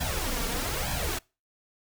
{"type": "noise with flanger", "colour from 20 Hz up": "pink", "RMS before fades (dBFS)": -30, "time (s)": [0, 1.19], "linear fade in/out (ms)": 10, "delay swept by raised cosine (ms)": [1.2, 4.4], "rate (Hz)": 1.1, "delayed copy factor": 0.75, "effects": ["noise-tail reverb RT60 0.3 s tail -25 dB re dry"]}